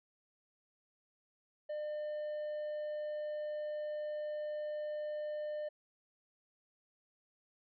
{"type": "tone", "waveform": "triangle", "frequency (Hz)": 602, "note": "D5", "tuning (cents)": 43, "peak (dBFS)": -35, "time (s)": [1.69, 5.69], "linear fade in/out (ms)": 10, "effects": ["resampled to 11025 Hz"]}